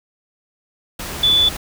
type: tone in noise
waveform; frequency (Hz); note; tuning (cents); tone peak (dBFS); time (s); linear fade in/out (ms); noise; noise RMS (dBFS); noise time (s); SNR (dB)
sine; 3470; A7; -25; -11; 1.23-1.49; 5; pink; -28; 0.99-1.57; +14
effects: none